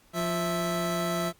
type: tone pair together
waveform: 25% pulse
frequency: 174.61 / 659.2 Hz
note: F3 / E5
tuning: 0 / 0 cents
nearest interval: octave + major seventh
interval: 2300 cents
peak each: -26 dBFS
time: 0.13-1.33 s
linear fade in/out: 50 ms
effects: pink hiss -61 dBFS RMS until 1.39 s + Opus 48 kbps